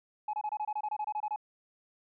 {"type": "tone bursts", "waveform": "sine", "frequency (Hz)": 847, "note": "G#5", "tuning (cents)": 34, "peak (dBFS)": -29, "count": 14, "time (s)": [0.28, 1.361], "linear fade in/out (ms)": 5, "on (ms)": 54, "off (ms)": 25, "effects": ["tanh soft clip ceiling -28 dBFS"]}